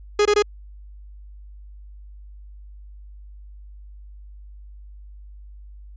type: tone bursts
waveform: 45% pulse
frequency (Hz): 415.3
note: G#4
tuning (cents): 0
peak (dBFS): -14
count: 3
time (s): 0.19-0.424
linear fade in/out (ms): 5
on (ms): 64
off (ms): 21
effects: added 50 Hz sine -39 dBFS peak until 5.96 s + resampled to 16000 Hz